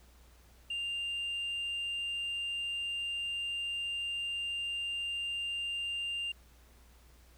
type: tone with tanh clipping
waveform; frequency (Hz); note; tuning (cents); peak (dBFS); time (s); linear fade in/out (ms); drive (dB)
sine; 2794; F7; 0; -34; 0.7-6.32; 5; 1
effects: added 60 Hz sine -58 dBFS peak until 7.37 s + pink hiss -64 dBFS RMS until 7.37 s